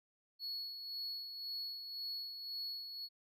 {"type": "tone with tremolo", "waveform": "triangle", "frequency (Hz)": 4372, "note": "C#8", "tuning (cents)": -25, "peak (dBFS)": -38, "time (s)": [0.39, 3.09], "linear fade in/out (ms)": 50, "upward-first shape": "sine", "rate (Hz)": 1.9, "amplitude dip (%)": 50, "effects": []}